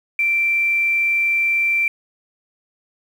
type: tone with quantisation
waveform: sine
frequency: 2349 Hz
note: D7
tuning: in tune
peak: -15 dBFS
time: 0.19-1.88 s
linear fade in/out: 2 ms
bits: 7
effects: none